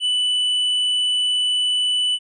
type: tone with tanh clipping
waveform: sine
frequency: 2981 Hz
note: F#7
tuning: 12 cents sharp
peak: -18 dBFS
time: 0-2.19 s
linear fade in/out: 50 ms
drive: 5 dB
effects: resampled to 24000 Hz